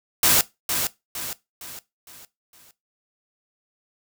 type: noise with echo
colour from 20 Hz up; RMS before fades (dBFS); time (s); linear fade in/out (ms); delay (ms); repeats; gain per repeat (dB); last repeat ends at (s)
white; -17; 0.23-0.41; 2; 460; 5; -7; 2.71
effects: noise-tail reverb RT60 0.2 s tail -18 dB re dry